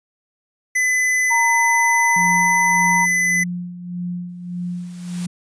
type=tone; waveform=square; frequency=2011 Hz; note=B6; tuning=31 cents sharp; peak=-16 dBFS; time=0.75-3.44 s; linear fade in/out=10 ms
type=tone with pitch glide; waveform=sine; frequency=932.3 to 941.5 Hz; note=A#5 to A#5; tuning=0 to +17 cents; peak=-17 dBFS; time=1.3-3.06 s; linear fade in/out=20 ms; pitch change=+17 cents; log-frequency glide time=1.56-2.69 s
type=tone with tremolo; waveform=sine; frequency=177 Hz; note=F3; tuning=23 cents sharp; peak=-22 dBFS; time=2.16-5.27 s; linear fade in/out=5 ms; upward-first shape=sine; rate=1.7 Hz; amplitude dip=65%
type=noise with exponential growth; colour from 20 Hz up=white; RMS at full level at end=-34 dBFS; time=4.29-5.26 s; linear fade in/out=0 ms; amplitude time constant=210 ms
effects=resampled to 22050 Hz